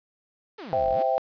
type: exponential two-way sweep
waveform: sawtooth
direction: down then up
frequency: 475.9 to 35.24 to 475.9 Hz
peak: -33 dBFS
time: 0.58-1.03 s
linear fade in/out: 10 ms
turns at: 0.9 s
type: chord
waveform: sine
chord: C major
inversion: none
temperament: equal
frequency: 523.3 / 659.3 / 784 Hz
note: C5 / E5 / G5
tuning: 0 / 0 / 0 cents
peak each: -26 / -25 / -25 dBFS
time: 0.73-1.18 s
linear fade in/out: 0 ms
effects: resampled to 11025 Hz + 9-bit